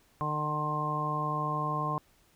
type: harmonic tone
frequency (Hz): 151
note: D3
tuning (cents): +48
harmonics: 1 / 2 / 3 / 4 / 5 / 6 / 7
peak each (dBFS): -34 / -41 / -42 / -41 / -39 / -43 / -31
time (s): 0.21-1.98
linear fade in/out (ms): 0
effects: pink hiss -65 dBFS RMS until 2.35 s